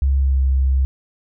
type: tone with pitch glide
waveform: sine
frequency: 68 to 66.41 Hz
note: C#2 to C2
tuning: -33 to +26 cents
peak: -13 dBFS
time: 0.02-0.85 s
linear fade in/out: 0 ms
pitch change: -41 cents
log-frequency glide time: 0.18-0.41 s
effects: none